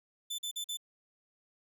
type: tone bursts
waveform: sawtooth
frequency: 3520 Hz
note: A7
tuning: in tune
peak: -32 dBFS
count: 4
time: 0.3-0.772 s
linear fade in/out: 10 ms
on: 85 ms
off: 44 ms
effects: none